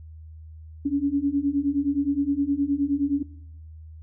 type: beating tone pair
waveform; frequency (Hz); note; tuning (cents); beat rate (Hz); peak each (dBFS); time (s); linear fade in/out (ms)
sine; 277.2 / 286.8; C#4 / D4; 0 / -41; 9.6; -25 / -23; 0.85-3.23; 10
effects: noise-tail reverb RT60 0.7 s tail -19 dB re dry + added 79 Hz sine -40 dBFS peak until 4.02 s